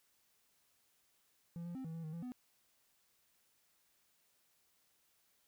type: tone with pitch steps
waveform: triangle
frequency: 169.8 / 173 / 262.7 / 162.1 / 165 / 156.5 / 168.7 / 249.5 Hz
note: F3 / F3 / C4 / E3 / E3 / D#3 / E3 / B3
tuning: -48 / -16 / +7 / -29 / +2 / +10 / +40 / +18 cents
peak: -40 dBFS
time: 1.56-2.32 s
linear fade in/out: 0 ms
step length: 95 ms
effects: white hiss -75 dBFS RMS until 5.47 s